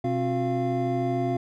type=tone cluster; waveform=triangle; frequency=126.1 / 265.4 / 358.2 / 691 Hz; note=B2 / C4 / F4 / F5; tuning=+36 / +25 / +44 / -19 cents; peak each=-27 dBFS; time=0.04-1.37 s; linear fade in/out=5 ms; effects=none